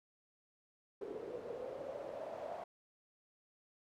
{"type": "noise with band-pass filter sweep", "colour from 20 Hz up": "pink", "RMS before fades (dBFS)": -45, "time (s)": [1.01, 2.64], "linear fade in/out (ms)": 5, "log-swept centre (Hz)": [420, 680], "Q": 6.4, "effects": []}